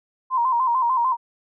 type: tone with vibrato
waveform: sine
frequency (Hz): 987.8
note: B5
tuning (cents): 0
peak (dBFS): -17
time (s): 0.3-1.17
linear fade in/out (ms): 50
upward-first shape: square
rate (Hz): 6.7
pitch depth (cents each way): 83
effects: none